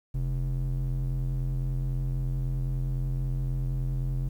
triangle ring-modulated tone, 86.7 Hz, F2, 12 cents flat, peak -21 dBFS, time 0.14-4.29 s, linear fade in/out 10 ms, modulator 44.8 Hz, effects 10-bit

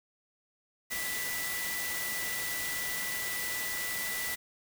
sine tone in noise, 1976 Hz, B6, in tune, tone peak -36 dBFS, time 0.9-4.36 s, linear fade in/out 20 ms, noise white, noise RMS -36 dBFS, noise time 0.9-4.36 s, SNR -3 dB, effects none

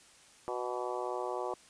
harmonic tone with a mistuned harmonic, 123.47 Hz, B2, in tune, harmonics 3 / 4 / 5 / 6 / 7 / 8 / 9, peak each -39 / -40 / -41 / -42 / -42 / -43 / -44 dBFS, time 0.48-1.54 s, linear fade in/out 0 ms, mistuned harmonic 9, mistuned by +49 cents, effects white hiss -59 dBFS RMS until 1.69 s + resampled to 22050 Hz

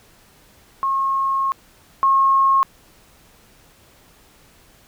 sine tone pair in turn, 1083 / 1083 Hz, C#6 / C#6, -41 / -41 cents, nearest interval unison, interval 0 cents, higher neither, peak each -17 / -12 dBFS, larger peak second, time 0.83-1.52 / 2.03-2.63 s, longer first, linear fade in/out 0 ms, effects pink hiss -52 dBFS RMS until 4.87 s

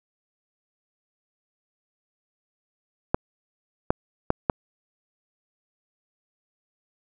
clicks, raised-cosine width 1 ms, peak -5 dBFS, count 4, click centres 3.145 / 3.905 / 4.304 / 4.498 s, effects none

